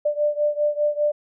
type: beating tone pair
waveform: sine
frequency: 591 / 596 Hz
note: D5 / D5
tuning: +11 / +25 cents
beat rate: 5 Hz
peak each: -21 / -23 dBFS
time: 0.05-1.12 s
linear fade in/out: 10 ms
effects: none